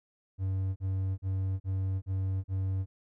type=tone bursts; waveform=triangle; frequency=95.3 Hz; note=G2; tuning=48 cents flat; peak=-26 dBFS; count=6; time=0.38-2.86 s; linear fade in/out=50 ms; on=380 ms; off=40 ms; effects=none